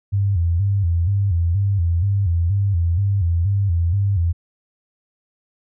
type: tone with vibrato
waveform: sine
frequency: 92 Hz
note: F#2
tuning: 9 cents flat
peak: -15 dBFS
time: 0.12-4.33 s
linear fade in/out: 20 ms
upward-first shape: square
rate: 2.1 Hz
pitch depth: 140 cents each way
effects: none